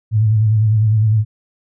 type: tone with vibrato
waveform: sine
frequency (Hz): 108.6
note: A2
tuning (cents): -22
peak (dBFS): -10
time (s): 0.11-1.25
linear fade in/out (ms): 50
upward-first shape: sine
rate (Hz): 9.9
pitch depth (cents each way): 55
effects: none